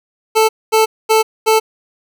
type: tone bursts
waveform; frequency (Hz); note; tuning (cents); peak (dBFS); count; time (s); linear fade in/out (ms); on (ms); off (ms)
25% pulse; 440; A4; 0; -5; 4; 0.35-1.6; 20; 140; 230
effects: none